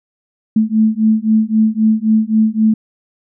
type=beating tone pair; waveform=sine; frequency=216.8 / 220.6 Hz; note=A3 / A3; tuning=-25 / +5 cents; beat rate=3.8 Hz; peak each=-13 dBFS; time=0.56-2.74 s; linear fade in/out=5 ms; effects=none